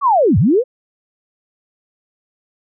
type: linear two-way sweep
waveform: sine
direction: down then up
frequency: 1174.7 to 82.41 to 537 Hz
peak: -9 dBFS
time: 0.01-0.64 s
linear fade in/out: 50 ms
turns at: 0.38 s
effects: none